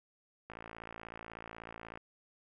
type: click train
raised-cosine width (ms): 0.5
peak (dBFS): -30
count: 84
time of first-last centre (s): 0.5-1.974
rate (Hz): 56.3
effects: none